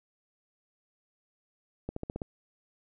accelerating click train, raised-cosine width 2 ms, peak -21 dBFS, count 6, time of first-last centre 1.89-2.218 s, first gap 74 ms, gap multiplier 0.94, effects none

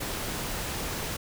pink noise, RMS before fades -33 dBFS, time 0-1.17 s, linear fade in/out 10 ms, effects none

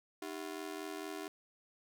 sawtooth ring-modulated tone, 350 Hz, F4, 4 cents sharp, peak -34 dBFS, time 0.22-1.28 s, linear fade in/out 2 ms, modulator 42.2 Hz, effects none

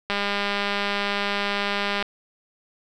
click train, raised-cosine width 0.3 ms, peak -9 dBFS, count 390, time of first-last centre 0.1-2.026 s, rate 202 Hz, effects none

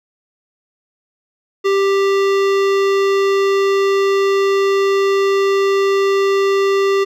sine tone with hard clipping, 393.3 Hz, G4, 6 cents sharp, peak -14 dBFS, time 1.64-7.05 s, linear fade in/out 20 ms, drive 18 dB, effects none

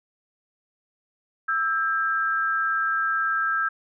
sine tone pair together, 1318.2 / 1600 Hz, E6 / G6, 0 / +35 cents, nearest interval minor third, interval 335 cents, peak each -24 dBFS, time 1.48-3.69 s, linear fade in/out 10 ms, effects none

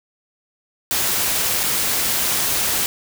white noise with dropouts, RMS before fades -20 dBFS, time 0.91-2.86 s, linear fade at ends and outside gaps 0 ms, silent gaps 1.632-1.636 s, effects none

